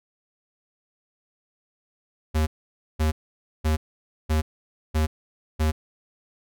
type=tone bursts; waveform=square; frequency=77.78 Hz; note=D#2; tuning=in tune; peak=-20 dBFS; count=6; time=2.34-5.72 s; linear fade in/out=20 ms; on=130 ms; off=520 ms; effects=none